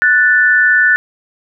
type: tone pair together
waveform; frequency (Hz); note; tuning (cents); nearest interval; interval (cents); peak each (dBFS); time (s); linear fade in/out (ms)
sine; 1480 / 1765; F#6 / A6; 0 / +5; minor third; 305; -10; 0.02-0.96; 0
effects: none